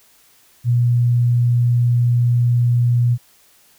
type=tone; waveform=sine; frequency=120.7 Hz; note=B2; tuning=39 cents flat; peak=-12 dBFS; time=0.64-3.18 s; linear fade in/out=50 ms; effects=white hiss -53 dBFS RMS until 3.78 s